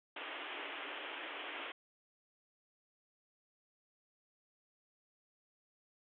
white band-pass noise, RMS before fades -45 dBFS, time 0.16-1.72 s, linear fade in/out 5 ms, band 270 to 3300 Hz, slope 96 dB/octave, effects none

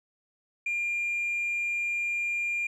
triangle tone with tanh clipping, 2400 Hz, D7, 37 cents sharp, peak -27 dBFS, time 0.66-2.67 s, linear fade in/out 5 ms, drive 5 dB, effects none

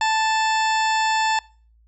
harmonic tone with a mistuned harmonic, 880 Hz, A5, in tune, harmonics 1 / 2 / 3 / 4 / 5 / 6 / 8 / 9, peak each -19 / -25 / -29 / -31 / -33 / -35 / -37 / -38 dBFS, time 0.01-1.39 s, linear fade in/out 2 ms, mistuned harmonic 9, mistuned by -71 cents, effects noise-tail reverb RT60 0.4 s tail -23 dB re dry + added 56 Hz sine -53 dBFS peak until 1.87 s

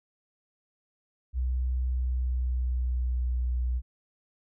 sine tone with pitch glide, 63 to 61.56 Hz, B1 to B1, +35 to -5 cents, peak -25 dBFS, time 1.33-3.82 s, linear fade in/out 50 ms, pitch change -40 cents, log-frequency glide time 1.84-3.39 s, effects none

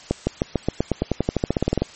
accelerating click train, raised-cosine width 2 ms, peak -5 dBFS, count 20, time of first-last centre 0.11-1.82 s, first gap 160 ms, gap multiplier 0.93, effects white hiss -43 dBFS RMS until 1.95 s + MP3 32 kbps

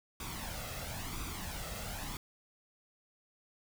pink noise with flanger, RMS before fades -41 dBFS, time 0.2-2.17 s, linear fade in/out 2 ms, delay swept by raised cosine 0.83 to 1.55 ms, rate 0.98 Hz, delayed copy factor +0.6, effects none

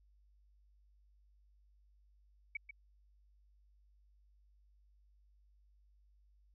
sine tone with echo, 2269 Hz, C#7, 40 cents sharp, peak -36 dBFS, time 2.55-2.57 s, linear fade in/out 5 ms, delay 140 ms, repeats 1, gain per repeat -9 dB, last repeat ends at 2.71 s, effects added 50 Hz sine -65 dBFS peak until 6.54 s

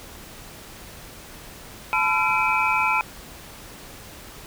sine tone cluster, 869 / 1009 / 1358 / 2333 / 2527 Hz, A5 / B5 / F6 / D7 / D#7, -22 / +37 / -49 / -12 / +26 cents, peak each -25 dBFS, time 1.93-3.01 s, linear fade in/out 0 ms, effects pink hiss -42 dBFS RMS until 4.46 s

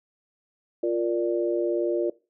sine chord, Bb major, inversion second, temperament equal, 349.2 / 466.2 / 587.3 Hz, F4 / Bb4 / D5, 0 / 0 / 0 cents, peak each -24 / -29 / -28 dBFS, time 0.83-2.1 s, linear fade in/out 5 ms, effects noise-tail reverb RT60 0.3 s tail -21 dB re dry

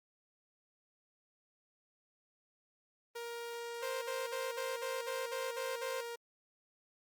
sawtooth tone, 470 Hz, A#4, 14 cents sharp, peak -37 dBFS, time 3.15-6.16 s, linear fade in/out 10 ms
sawtooth tone bursts, 523.3 Hz, C5, in tune, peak -34 dBFS, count 9, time 3.82-6.012 s, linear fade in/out 10 ms, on 200 ms, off 49 ms
effects Opus 32 kbps

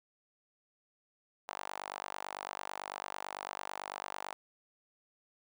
sawtooth tone with high-pass filter, 49 Hz, G1, in tune, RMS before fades -43 dBFS, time 1.48-4.33 s, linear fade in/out 0 ms, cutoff 840 Hz, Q 2.5, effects none

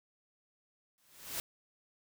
white noise with exponential growth, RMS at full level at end -35 dBFS, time 0.98-1.4 s, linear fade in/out 0 ms, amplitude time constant 90 ms, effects none

